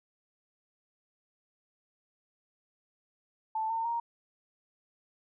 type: tone with pitch steps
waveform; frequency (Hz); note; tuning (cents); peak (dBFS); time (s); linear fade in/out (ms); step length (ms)
sine; 880 / 906.8 / 934.5; A5 / A#5 / A#5; 0 / -48 / +4; -29; 3.55-4; 5; 150
effects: none